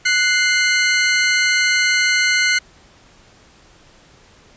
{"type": "tone pair together", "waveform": "sawtooth", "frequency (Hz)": [1480, 2093], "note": ["F#6", "C7"], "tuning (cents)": [0, 0], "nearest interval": "tritone", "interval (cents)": 600, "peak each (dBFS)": [-14, -12], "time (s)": [0.05, 2.59], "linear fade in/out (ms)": 10, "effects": ["pink hiss -49 dBFS RMS until 4.56 s", "resampled to 16000 Hz"]}